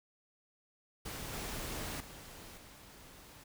pink noise with level steps, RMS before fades -43 / -41 / -51 / -55 dBFS, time 1.05-3.44 s, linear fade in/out 10 ms, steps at 1.33 / 2 / 2.57 s, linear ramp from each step 5 ms, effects none

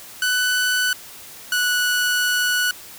sawtooth tone pair in turn, 1494 / 1474.3 Hz, F#6 / F#6, +16 / -7 cents, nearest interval unison, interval 23 cents, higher first, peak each -14 dBFS, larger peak neither, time 0.22-0.93 / 1.52-2.71 s, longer second, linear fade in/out 2 ms, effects white hiss -40 dBFS RMS until 2.98 s

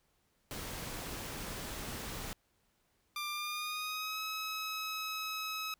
pink noise, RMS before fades -42 dBFS, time 0.51-2.33 s, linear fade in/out 0 ms
15% pulse tone with pitch glide, 1189 to 1281.7 Hz, D6 to E6, +21 to -49 cents, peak -30 dBFS, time 3.16-5.74 s, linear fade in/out 2 ms, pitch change +130 cents, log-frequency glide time 3.31-4.2 s
effects pink hiss -75 dBFS RMS until 5.79 s

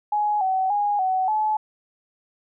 sine tone with pitch steps, 837 / 757 / 823 / 751 / 859 Hz, G#5 / F#5 / G#5 / F#5 / A5, +13 / +39 / -16 / +26 / -42 cents, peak -19 dBFS, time 0.12-1.57 s, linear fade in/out 5 ms, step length 290 ms, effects none

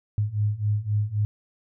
sine beating tone pair, 102.8 / 106.6 Hz, G#2 / G#2, -17 / +46 cents, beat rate 3.8 Hz, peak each -26 / -24 dBFS, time 0.18-1.25 s, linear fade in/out 0 ms, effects none

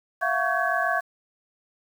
sine tone cluster, 671 / 718 / 1121 / 1544 / 1681 Hz, E5 / F5 / C#6 / G6 / G#6, +31 / +48 / +19 / -27 / +20 cents, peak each -28 dBFS, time 0.21-1.01 s, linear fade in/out 20 ms, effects 8-bit

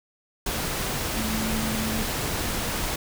sine tone in noise, 220 Hz, A3, in tune, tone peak -28 dBFS, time 1.16-2.03 s, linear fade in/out 5 ms, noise pink, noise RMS -28 dBFS, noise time 0.46-2.96 s, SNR -3 dB, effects none

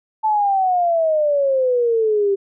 sine exponential sweep, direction down, 880 to 390 Hz, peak -14 dBFS, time 0.23-2.36 s, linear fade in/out 20 ms, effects none

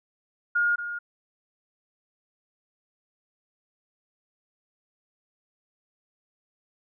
sine tone with echo, 1424 Hz, F6, 33 cents sharp, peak -20 dBFS, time 0.55-0.76 s, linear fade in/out 10 ms, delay 230 ms, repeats 1, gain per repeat -10 dB, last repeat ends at 0.99 s, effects none

